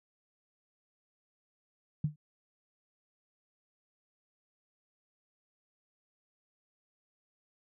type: tone with exponential decay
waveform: sine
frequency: 150.6 Hz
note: D3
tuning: 44 cents sharp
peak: -23 dBFS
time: 2.04-2.16 s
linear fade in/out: 5 ms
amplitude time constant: 26 ms
effects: none